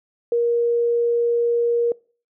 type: tone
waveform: sine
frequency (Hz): 472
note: A#4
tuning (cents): +22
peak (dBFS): -16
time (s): 0.32-1.92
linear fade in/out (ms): 2
effects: noise-tail reverb RT60 0.4 s tail -24 dB re dry